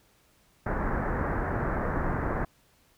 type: low-pass noise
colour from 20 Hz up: pink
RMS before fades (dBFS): -29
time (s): 0.66-2.45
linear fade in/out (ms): 5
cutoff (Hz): 1800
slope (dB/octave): 48
effects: pink hiss -64 dBFS RMS until 2.97 s